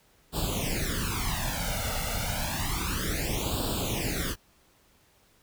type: noise with flanger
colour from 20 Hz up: pink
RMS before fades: -30 dBFS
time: 0.32-4.36 s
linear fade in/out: 50 ms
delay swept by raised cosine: 0.24 to 1.44 ms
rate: 0.3 Hz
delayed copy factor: +1
effects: pink hiss -63 dBFS RMS until 5.42 s